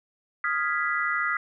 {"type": "chord", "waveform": "sine", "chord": "F half-diminished seventh", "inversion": "third", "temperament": "equal", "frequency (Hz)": [1244.5, 1396.9, 1661.2, 1975.5], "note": ["Eb6", "F6", "Ab6", "Cb7"], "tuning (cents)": [0, 0, 0, 0], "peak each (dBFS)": [-29, -29, -32, -28], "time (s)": [0.44, 1.37], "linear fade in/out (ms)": 2, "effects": []}